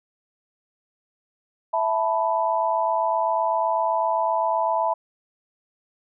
sine chord, E suspended fourth, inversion none, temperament equal, 659.3 / 880 / 987.8 Hz, E5 / A5 / B5, 0 / 0 / 0 cents, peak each -24 dBFS, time 1.73-4.94 s, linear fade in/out 10 ms, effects none

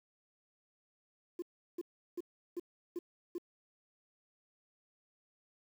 sine tone bursts, 349.2 Hz, F4, in tune, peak -34 dBFS, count 6, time 1.39-3.382 s, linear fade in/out 5 ms, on 32 ms, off 360 ms, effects tanh soft clip ceiling -34 dBFS + 10-bit

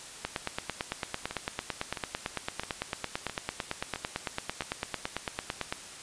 two click trains, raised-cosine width 0.3 ms, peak -14 / -19 dBFS, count 50 / 6, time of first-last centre 0.25-5.725 / 1.31-4.621 s, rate 8.95 / 1.51 Hz, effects white hiss -45 dBFS RMS until 6.02 s + resampled to 22050 Hz

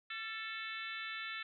harmonic tone with a mistuned harmonic, 440 Hz, A4, in tune, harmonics 3 / 4 / 5 / 6 / 7 / 8 / 9, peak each -47 / -45 / -47 / -48 / -54 / -49 / -52 dBFS, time 0.1-1.43 s, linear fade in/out 5 ms, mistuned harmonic 3, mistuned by +38 cents, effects none

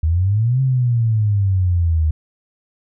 sine exponential two-way sweep, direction up then down, 76.6 to 134.3 to 76.6 Hz, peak -13 dBFS, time 0.03-2.11 s, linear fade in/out 5 ms, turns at 0.61 s, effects none

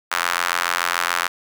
sawtooth tone with high-pass filter, 86.9 Hz, F2, 8 cents flat, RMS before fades -22 dBFS, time 0.11-1.28 s, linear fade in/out 10 ms, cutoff 1300 Hz, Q 1.9, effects none

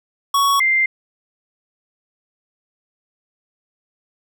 square / sine tone pair in turn, 1116 / 2092 Hz, C#6 / C7, +11 / -1 cents, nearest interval major seventh, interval 1088 cents, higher second, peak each -14 / -13 dBFS, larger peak second, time 0.34-0.6 / 0.6-0.86 s, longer neither, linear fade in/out 5 ms, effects none

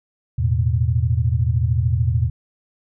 sine chord, E suspended fourth, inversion none, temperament equal, 82.41 / 110 / 123.47 Hz, E2 / A2 / B2, 0 / 0 / 0 cents, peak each -20 dBFS, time 0.38-2.3 s, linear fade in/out 10 ms, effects none

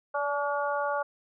harmonic tone with a mistuned harmonic, 285.5 Hz, D4, 49 cents flat, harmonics 2 / 3 / 4 / 5, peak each -30 / -32 / -33 / -34 dBFS, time 0.14-1.03 s, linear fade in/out 10 ms, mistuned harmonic 2, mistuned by +20 cents, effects none

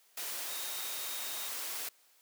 sine tone in noise, 3729 Hz, A#7, in tune, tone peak -46 dBFS, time 0.49-1.48 s, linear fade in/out 5 ms, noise white, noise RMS -39 dBFS, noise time 0.17-1.89 s, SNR -10 dB, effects white hiss -66 dBFS RMS until 2.21 s + high-pass 400 Hz 12 dB/octave

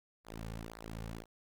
sawtooth tone with flanger, 55.6 Hz, A1, 19 cents sharp, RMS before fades -45 dBFS, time 0.24-1.26 s, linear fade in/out 50 ms, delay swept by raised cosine 0.31 to 3.11 ms, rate 1.9 Hz, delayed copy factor -0.9, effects none

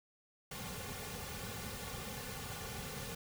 pink noise with comb filter, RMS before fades -44 dBFS, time 0.51-3.15 s, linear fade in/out 5 ms, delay 3.1 ms, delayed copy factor -0.85, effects none

